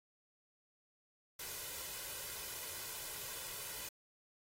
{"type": "noise with comb filter", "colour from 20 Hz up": "white", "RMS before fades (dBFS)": -45, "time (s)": [1.39, 3.89], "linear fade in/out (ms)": 5, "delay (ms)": 2, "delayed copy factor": 0.55, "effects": ["AAC 48 kbps"]}